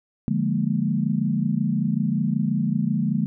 sine chord, Bb dominant seventh, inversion first, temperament equal, 146.83 / 174.61 / 207.7 / 233.1 Hz, D3 / F3 / Ab3 / Bb3, 0 / 0 / 0 / 0 cents, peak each -26 / -26 / -24 / -26 dBFS, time 0.28-3.26 s, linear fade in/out 0 ms, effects none

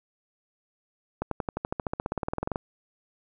accelerating click train, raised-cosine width 1 ms, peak -14 dBFS, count 22, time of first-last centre 1.22-2.558 s, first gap 93 ms, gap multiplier 0.96, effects none

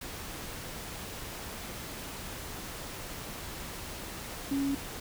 sine tone in noise, 277.2 Hz, C#4, in tune, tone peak -27 dBFS, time 4.51-4.75 s, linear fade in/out 5 ms, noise pink, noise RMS -41 dBFS, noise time 0.01-5 s, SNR +11 dB, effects none

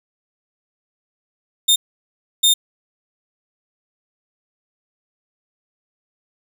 sawtooth tone bursts at uneven times, 3637 Hz, A#7, 43 cents flat, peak -8 dBFS, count 2, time 1.68-1.76 / 2.43-2.54 s, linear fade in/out 10 ms, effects none

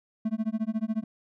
triangle tone with tremolo, 220 Hz, A3, in tune, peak -21 dBFS, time 0.25-1.04 s, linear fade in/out 5 ms, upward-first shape sine, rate 14 Hz, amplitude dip 100%, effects none

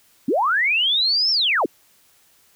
sine linear two-way sweep, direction up then down, 212.9 to 5450 to 212.9 Hz, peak -16 dBFS, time 0.28-1.66 s, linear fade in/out 5 ms, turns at 1.31 s, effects white hiss -57 dBFS RMS until 2.55 s

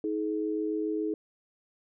sine tone pair together, 317.7 / 424.9 Hz, D#4 / G#4, +36 / +40 cents, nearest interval perfect fourth, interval 504 cents, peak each -30 / -31 dBFS, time 0.04-1.14 s, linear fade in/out 2 ms, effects none

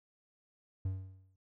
triangle tone with exponential decay, 94.7 Hz, F#2, 41 cents sharp, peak -28 dBFS, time 0.85-1.36 s, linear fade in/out 5 ms, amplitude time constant 110 ms, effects none

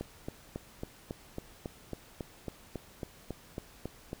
click train, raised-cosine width 2 ms, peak -23 dBFS, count 16, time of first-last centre 0.01-4.131 s, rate 3.64 Hz, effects pink hiss -56 dBFS RMS until 4.2 s

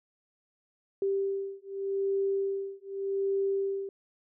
sine beating tone pair, 392 / 392.84 Hz, G4 / G4, 0 / +4 cents, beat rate 0.84 Hz, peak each -31 dBFS, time 1.02-3.89 s, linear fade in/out 2 ms, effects none

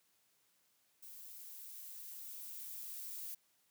violet noise with level ramp, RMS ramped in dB -53 to -45 dBFS, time 1.02-3.35 s, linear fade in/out 10 ms, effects white hiss -75 dBFS RMS until 3.7 s + high-pass 80 Hz 12 dB/octave

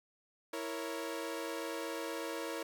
sawtooth chord, A# diminished, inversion second, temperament equal, 329.6 / 466.2 / 554.4 Hz, E4 / A#4 / C#5, 0 / 0 / 0 cents, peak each -38 / -38 / -39 dBFS, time 0.53-2.63 s, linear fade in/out 5 ms, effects none

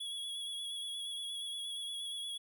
square tone with vibrato, 3357 Hz, G#7, 18 cents sharp, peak -39 dBFS, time 0-2.38 s, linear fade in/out 10 ms, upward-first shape sine, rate 8.5 Hz, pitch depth 27 cents each way, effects none

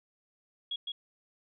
sine tone with echo, 3322 Hz, G#7, in tune, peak -32 dBFS, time 0.71-0.76 s, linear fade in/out 5 ms, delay 160 ms, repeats 1, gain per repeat -2 dB, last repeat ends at 0.92 s, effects none

